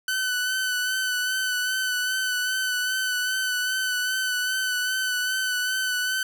sawtooth tone with vibrato, 1507 Hz, F#6, 31 cents sharp, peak -20 dBFS, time 0.08-6.23 s, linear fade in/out 2 ms, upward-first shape sine, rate 2.5 Hz, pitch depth 27 cents each way, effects none

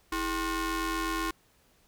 sawtooth ring-modulated tone, 370 Hz, F#4, in tune, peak -22 dBFS, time 0.12-1.31 s, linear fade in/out 5 ms, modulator 696 Hz, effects pink hiss -65 dBFS RMS until 1.87 s

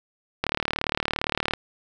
click train, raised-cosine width 0.3 ms, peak -7 dBFS, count 42, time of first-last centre 0.44-1.536 s, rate 37.4 Hz, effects none

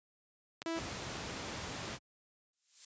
clicks, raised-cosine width 0.2 ms, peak -24 / -34 dBFS, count 2, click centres 0.619 / 0.626 s
sawtooth tone, 329.6 Hz, E4, in tune, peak -31 dBFS, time 0.66-0.79 s, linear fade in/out 0 ms
pink noise, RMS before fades -41 dBFS, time 0.74-1.99 s, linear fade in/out 50 ms
violet noise with exponential growth, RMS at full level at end -41 dBFS, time 2.53-2.85 s, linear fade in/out 5 ms, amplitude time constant 69 ms
effects high-pass 80 Hz 12 dB/octave + resampled to 16000 Hz

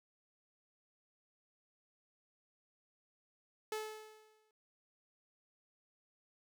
sawtooth tone with exponential decay, 432.2 Hz, A4, 31 cents flat, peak -32 dBFS, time 3.72-4.51 s, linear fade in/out 2 ms, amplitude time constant 170 ms, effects none

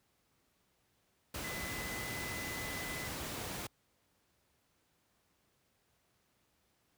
sine tone in noise, 2014 Hz, B6, 33 cents sharp, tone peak -43 dBFS, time 1.44-3.08 s, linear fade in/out 5 ms, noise pink, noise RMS -41 dBFS, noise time 1.34-3.67 s, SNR -5 dB, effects pink hiss -75 dBFS RMS until 6.97 s + high-pass 60 Hz 12 dB/octave

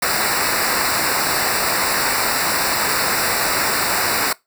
pink noise with comb filter, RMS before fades -19 dBFS, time 0.02-4.33 s, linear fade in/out 5 ms, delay 0.31 ms, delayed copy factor -0.95, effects noise-tail reverb RT60 0.2 s tail -22 dB re dry

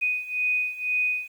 sine beating tone pair, 2489 / 2491 Hz, D#7 / D#7, 0 / +1 cents, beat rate 2 Hz, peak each -28 / -25 dBFS, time 0.01-1.28 s, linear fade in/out 20 ms, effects 9-bit

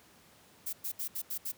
violet noise bursts at uneven times, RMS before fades -36 dBFS, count 6, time 0.66-0.73 / 0.84-0.92 / 0.99-1.08 / 1.15-1.22 / 1.3-1.38 / 1.45-1.52 s, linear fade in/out 10 ms, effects pink hiss -60 dBFS RMS until 1.57 s + high-pass 100 Hz 12 dB/octave

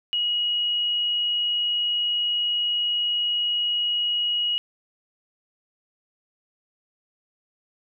sine tone, 2900 Hz, F#7, 35 cents flat, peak -21 dBFS, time 0.13-4.58 s, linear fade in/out 0 ms, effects none

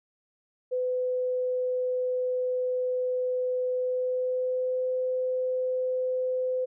sine tone with pitch glide, 504 to 509.9 Hz, B4 to C5, +35 to -45 cents, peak -25 dBFS, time 0.71-6.66 s, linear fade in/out 20 ms, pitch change +20 cents, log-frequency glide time 3.71-4.89 s, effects none

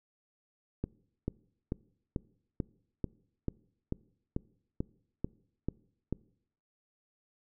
click train, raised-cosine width 3 ms, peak -19 dBFS, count 13, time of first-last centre 0.84-6.126 s, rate 2.27 Hz, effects noise-tail reverb RT60 0.7 s tail -23 dB re dry

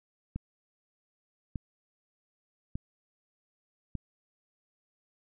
click train, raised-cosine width 5 ms, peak -22 dBFS, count 4, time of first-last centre 0.36-3.953 s, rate 0.835 Hz, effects none

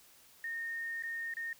sine tone with dropouts, 1838 Hz, A#6, 25 cents flat, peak -36 dBFS, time 0.44-1.53 s, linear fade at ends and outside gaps 2 ms, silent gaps 1.025-1.035 / 1.339-1.368 s, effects white hiss -61 dBFS RMS until 1.59 s

